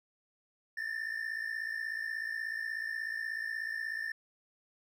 triangle tone pair together, 1750.5 / 1807 Hz, A6 / A6, -9 / +46 cents, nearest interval minor second, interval 55 cents, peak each -37 / -35 dBFS, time 0.77-4.12 s, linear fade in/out 5 ms, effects none

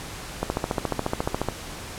click train, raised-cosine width 1 ms, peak -9 dBFS, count 16, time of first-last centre 0.43-1.486 s, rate 14.2 Hz, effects pink hiss -37 dBFS RMS until 1.98 s + low-pass 11000 Hz 12 dB/octave

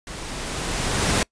pink noise with level ramp, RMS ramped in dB -35 to -19 dBFS, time 0.07-1.23 s, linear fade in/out 2 ms, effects noise-tail reverb RT60 0.1 s tail -25 dB re dry + resampled to 22050 Hz

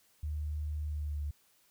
sine tone with pitch glide, 75.4 to 73.34 Hz, D2 to D2, +46 to -2 cents, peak -33 dBFS, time 0.23-1.31 s, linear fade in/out 5 ms, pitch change -48 cents, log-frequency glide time 0.89-1.2 s, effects white hiss -68 dBFS RMS until 1.7 s

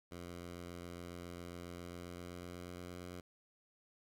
10% pulse tone with pitch glide, 87.31 to 89.04 Hz, F2 to F2, 0 to +34 cents, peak -38 dBFS, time 0.11-3.21 s, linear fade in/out 10 ms, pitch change +34 cents, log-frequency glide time 1.71-3 s, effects 13-bit

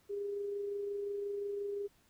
sine tone with amplitude modulation, 404.7 Hz, G#4, 45 cents flat, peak -34 dBFS, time 0.09-1.88 s, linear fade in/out 20 ms, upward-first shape sine, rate 25.7 Hz, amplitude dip 30%, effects pink hiss -69 dBFS RMS until 2.09 s

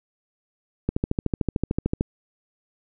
click train, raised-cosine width 3 ms, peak -9 dBFS, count 16, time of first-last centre 0.89-2.009 s, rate 13.4 Hz, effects none

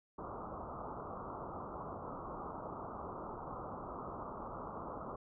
white low-pass noise, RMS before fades -45 dBFS, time 0.18-5.16 s, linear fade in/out 5 ms, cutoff 1300 Hz, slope 96 dB/octave, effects none

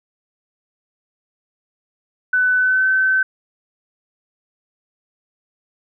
sine tone with pitch glide, 1500 to 1532.4 Hz, F#6 to G6, +23 to -40 cents, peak -13 dBFS, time 2.33-3.23 s, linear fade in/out 5 ms, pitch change +37 cents, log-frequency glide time 2.56-2.88 s, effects none

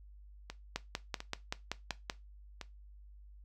two click trains, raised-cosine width 0.2 ms, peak -17 / -24 dBFS, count 8 / 4, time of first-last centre 0.76-2.098 / 0.5-2.613 s, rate 5.23 / 1.42 Hz, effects noise-tail reverb RT60 0.2 s tail -17 dB re dry + added 50 Hz sine -52 dBFS peak until 3.44 s

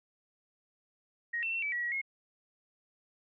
sine tone with pitch steps, 1879 / 2689 / 2708 / 2302 / 1927 / 1913 / 2162 Hz, A#6 / E7 / E7 / D7 / B6 / A#6 / C#7, +13 / +34 / +46 / -35 / -43 / +44 / -44 cents, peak -31 dBFS, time 1.33-2.016 s, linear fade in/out 10 ms, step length 98 ms, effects none

